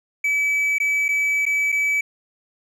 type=tone with dropouts; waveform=triangle; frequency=2294 Hz; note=D7; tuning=41 cents flat; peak=-16 dBFS; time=0.24-2.01 s; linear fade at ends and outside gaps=5 ms; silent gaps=0.784-0.8 / 1.083-1.088 / 1.455-1.463 / 1.72-1.724 s; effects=none